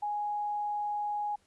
sine tone, 830.6 Hz, G#5, in tune, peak -30 dBFS, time 0.02-1.36 s, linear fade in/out 10 ms, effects pink hiss -69 dBFS RMS until 1.46 s + resampled to 24000 Hz

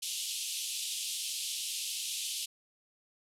pink band-pass noise, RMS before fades -37 dBFS, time 0.02-2.46 s, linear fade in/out 10 ms, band 2800 to 12000 Hz, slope 48 dB/octave, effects none

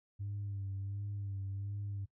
sine tone with vibrato, 99.6 Hz, G2, 28 cents sharp, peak -36 dBFS, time 0.19-2.06 s, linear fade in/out 20 ms, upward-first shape sine, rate 1.4 Hz, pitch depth 40 cents each way, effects noise-tail reverb RT60 0.1 s tail -18 dB re dry + tanh soft clip ceiling -34 dBFS

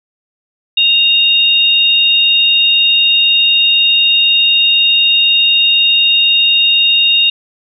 sine tone pair together, 2794 / 3718 Hz, F7 / A#7, 0 / -5 cents, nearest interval perfect fourth, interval 495 cents, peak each -10 dBFS, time 0.77-7.3 s, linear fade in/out 5 ms, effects none

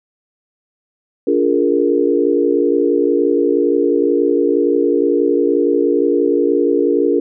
sine chord, Bb dominant seventh, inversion first, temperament equal with one note detuned, 287.1 / 349.2 / 415.3 / 466.2 Hz, D4 / F4 / Ab4 / Bb4, -39 / 0 / 0 / 0 cents, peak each -17 dBFS, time 1.27-7.2 s, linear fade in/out 5 ms, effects none

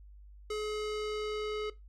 square tone with low-pass filter sweep, 425 Hz, G#4, 40 cents sharp, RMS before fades -35 dBFS, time 0.5-1.7 s, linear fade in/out 5 ms, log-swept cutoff 7500 to 3900 Hz, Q 0.99, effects noise-tail reverb RT60 0.2 s tail -18 dB re dry + added 50 Hz sine -50 dBFS peak until 1.88 s

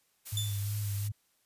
blue noise, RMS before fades -41 dBFS, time 0.25-1.09 s, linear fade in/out 20 ms
sine tone with vibrato, 102.8 Hz, G#2, 17 cents flat, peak -31 dBFS, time 0.32-1.12 s, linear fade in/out 10 ms, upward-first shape sine, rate 2.8 Hz, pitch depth 36 cents each way
sawtooth tone with exponential decay, 3520 Hz, A7, in tune, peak -27 dBFS, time 0.37-0.71 s, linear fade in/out 2 ms, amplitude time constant 72 ms
effects white hiss -72 dBFS RMS until 1.45 s + resampled to 32000 Hz

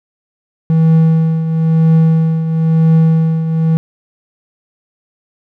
triangle tone with tremolo, 161.5 Hz, E3, 35 cents flat, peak -3 dBFS, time 0.7-3.77 s, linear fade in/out 0 ms, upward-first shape triangle, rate 1 Hz, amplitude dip 65%, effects none

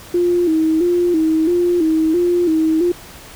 sine tone with vibrato, 334.3 Hz, E4, 24 cents sharp, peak -12 dBFS, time 0.14-2.92 s, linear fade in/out 5 ms, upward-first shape square, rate 1.5 Hz, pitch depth 86 cents each way, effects pink hiss -38 dBFS RMS until 3.35 s

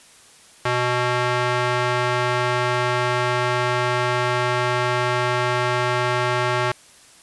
square tone with band-pass filter, 123.47 Hz, B2, in tune, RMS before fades -21 dBFS, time 0.65-6.72 s, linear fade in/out 5 ms, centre 1400 Hz, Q 0.73, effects white hiss -49 dBFS RMS until 7.22 s + resampled to 24000 Hz

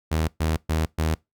sawtooth tone bursts, 79.3 Hz, D#2, 33 cents sharp, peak -17 dBFS, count 4, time 0.11-1.15 s, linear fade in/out 10 ms, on 170 ms, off 120 ms, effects noise-tail reverb RT60 0.2 s tail -24 dB re dry

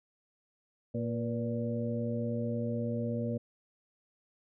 harmonic tone with a mistuned harmonic, 116.54 Hz, A#2, in tune, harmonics 1 / 2 / 3 / 4 / 5, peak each -35 / -34 / -47 / -38 / -40 dBFS, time 0.94-3.38 s, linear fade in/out 10 ms, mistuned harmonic 4, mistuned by +59 cents, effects none

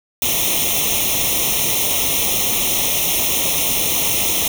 white noise with comb filter, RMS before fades -18 dBFS, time 0.22-4.48 s, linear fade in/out 2 ms, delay 0.32 ms, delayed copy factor +1, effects none

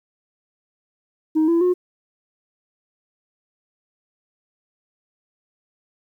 sine tone with pitch steps, 313.7 / 336.2 / 360.3 Hz, D#4 / E4 / F#4, +14 / +34 / -46 cents, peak -12 dBFS, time 1.35-1.74 s, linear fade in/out 20 ms, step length 130 ms, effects tanh soft clip ceiling -13 dBFS + 9-bit

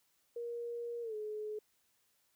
sine tone with pitch glide, 472.7 to 426 Hz, A#4 to G#4, +24 to +44 cents, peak -38 dBFS, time 0.36-1.59 s, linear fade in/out 5 ms, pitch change -180 cents, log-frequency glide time 1.02-1.15 s, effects white hiss -75 dBFS RMS until 2.35 s

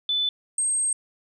sine tone pair in turn, 3500 / 8411 Hz, A7 / C9, -10 / +8 cents, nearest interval octave + minor third, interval 1518 cents, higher second, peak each -21 dBFS, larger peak neither, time 0.09-0.29 / 0.58-0.93 s, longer second, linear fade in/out 2 ms, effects none

